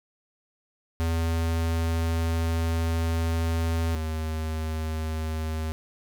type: tone pair in turn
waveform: square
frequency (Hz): 82.41 / 79.15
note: E2 / D#2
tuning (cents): 0 / +30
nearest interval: minor second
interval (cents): 70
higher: first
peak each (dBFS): -24 / -28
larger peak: first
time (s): 1-3.95 / 3.95-5.72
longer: first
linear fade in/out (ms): 0
effects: none